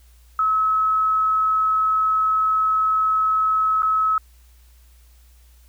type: tone with dropouts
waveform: sine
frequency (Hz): 1289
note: E6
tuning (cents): -39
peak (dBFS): -16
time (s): 0.39-4.18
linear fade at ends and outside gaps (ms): 2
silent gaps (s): 3.822-3.83
effects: added 60 Hz sine -48 dBFS peak until 5.68 s + white hiss -59 dBFS RMS until 5.68 s